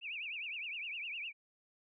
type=tone with vibrato; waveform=sine; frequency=2544 Hz; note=D#7; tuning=38 cents sharp; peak=-39 dBFS; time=0.01-1.33 s; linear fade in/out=50 ms; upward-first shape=triangle; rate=9.8 Hz; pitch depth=230 cents each way; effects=none